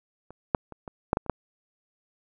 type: clicks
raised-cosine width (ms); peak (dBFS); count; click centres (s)
1; -30 / -6 / -27 / -24 / -7 / -10 / -30 / -9; 8; 0.306 / 0.548 / 0.723 / 0.878 / 1.131 / 1.171 / 1.263 / 1.297
effects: none